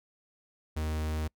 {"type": "tone", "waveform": "45% pulse", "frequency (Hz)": 77.78, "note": "D#2", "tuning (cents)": 0, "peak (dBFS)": -30, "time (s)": [0.76, 1.28], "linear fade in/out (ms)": 10, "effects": ["noise-tail reverb RT60 0.1 s tail -26 dB re dry"]}